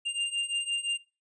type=beating tone pair; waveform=square; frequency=2794 / 2799.8 Hz; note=F7 / F7; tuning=0 / +4 cents; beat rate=5.8 Hz; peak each=-34 / -31 dBFS; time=0.05-0.98 s; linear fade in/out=20 ms; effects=noise-tail reverb RT60 0.3 s tail -20 dB re dry + resampled to 22050 Hz